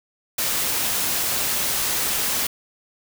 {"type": "noise", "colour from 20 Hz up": "white", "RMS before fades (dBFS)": -23, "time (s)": [0.38, 2.47], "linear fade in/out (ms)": 5, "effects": []}